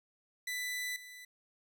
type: tone with level steps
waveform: sawtooth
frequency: 1990 Hz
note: B6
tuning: 13 cents sharp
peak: -32 / -45 dBFS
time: 0.47-1.25 s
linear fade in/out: 5 ms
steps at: 0.96 s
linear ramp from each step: 2 ms
effects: none